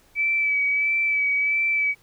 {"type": "tone with vibrato", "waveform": "sine", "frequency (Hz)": 2300, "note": "D7", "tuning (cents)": -37, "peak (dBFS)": -19, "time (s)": [0.15, 1.95], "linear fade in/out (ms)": 50, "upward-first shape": "sine", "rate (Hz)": 1.5, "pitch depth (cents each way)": 26, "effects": ["pink hiss -58 dBFS RMS until 2.02 s"]}